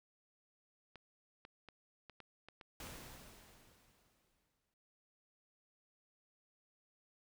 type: clicks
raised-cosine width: 0.3 ms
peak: -37 dBFS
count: 9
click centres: 0.957 / 1.451 / 1.687 / 2.097 / 2.203 / 2.486 / 2.612 / 2.808 / 2.87 s
type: noise with exponential decay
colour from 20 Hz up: pink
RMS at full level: -48 dBFS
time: 2.8-4.74 s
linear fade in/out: 2 ms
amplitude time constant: 420 ms
effects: none